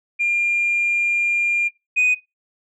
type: tone pair in turn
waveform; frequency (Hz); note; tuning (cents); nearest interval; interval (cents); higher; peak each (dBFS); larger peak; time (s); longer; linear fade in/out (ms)
sine; 2400 / 2490; D7 / D#7; +37 / +1; minor second; 64; second; -16 / -12; second; 0.19-1.69 / 1.96-2.15; first; 20
effects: noise-tail reverb RT60 0.2 s tail -17 dB re dry + tanh soft clip ceiling -12 dBFS